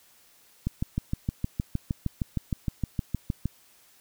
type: click train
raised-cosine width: 5 ms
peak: -14 dBFS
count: 19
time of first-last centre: 0.67-3.456 s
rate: 6.46 Hz
effects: white hiss -59 dBFS RMS until 4 s